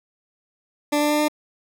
20% pulse tone with pitch steps, 294.2 / 296.4 / 298.7 / 300.9 Hz, D4 / D4 / D4 / D4, +3 / +16 / +29 / +42 cents, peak -13 dBFS, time 0.92-1.284 s, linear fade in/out 10 ms, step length 91 ms, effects none

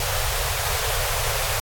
pink band-stop noise, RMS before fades -24 dBFS, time 0-1.6 s, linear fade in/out 2 ms, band 130 to 450 Hz, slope 48 dB/octave, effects AAC 64 kbps

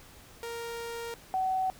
sawtooth / sine tone pair in turn, 466.2 / 754 Hz, A#4 / F#5, 0 / +32 cents, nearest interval minor sixth, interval 832 cents, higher second, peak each -32 / -26 dBFS, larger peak second, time 0.43-1.14 / 1.34-1.7 s, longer first, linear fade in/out 0 ms, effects pink hiss -53 dBFS RMS until 1.79 s

